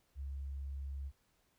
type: tone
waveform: sine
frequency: 68.8 Hz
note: C#2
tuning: 12 cents flat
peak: -39 dBFS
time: 0.15-1.12 s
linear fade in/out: 50 ms
effects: pink hiss -75 dBFS RMS until 1.58 s